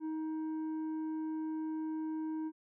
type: tone with tanh clipping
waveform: sine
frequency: 314.7 Hz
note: D#4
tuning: 20 cents sharp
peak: -36 dBFS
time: 0-2.52 s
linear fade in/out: 50 ms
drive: 6 dB
effects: none